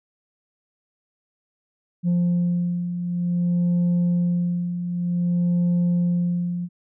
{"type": "beating tone pair", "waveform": "sine", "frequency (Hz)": [174.61, 175.15], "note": ["F3", "F3"], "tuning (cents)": [0, 5], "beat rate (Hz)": 0.54, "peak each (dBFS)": [-24, -18], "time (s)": [2.03, 6.69], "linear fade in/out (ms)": 50, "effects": ["tanh soft clip ceiling -16 dBFS"]}